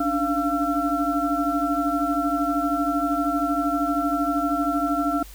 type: tone cluster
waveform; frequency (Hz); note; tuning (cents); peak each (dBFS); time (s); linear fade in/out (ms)
sine; 283.2 / 296 / 691 / 1346; C#4 / D4 / F5 / E6; +37 / +14 / -19 / +36; -26; 0-5.23; 5
effects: added 50 Hz sine -41 dBFS peak until 5.34 s + white hiss -47 dBFS RMS until 5.34 s